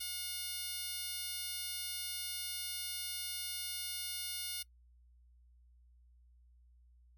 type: tone with high-pass filter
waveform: 10% pulse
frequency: 720 Hz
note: F#5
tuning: 47 cents flat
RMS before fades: -41 dBFS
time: 0-4.63 s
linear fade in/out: 10 ms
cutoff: 4500 Hz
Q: 0.6
effects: noise-tail reverb RT60 0.1 s tail -23 dB re dry + added 60 Hz sine -61 dBFS peak until 7.17 s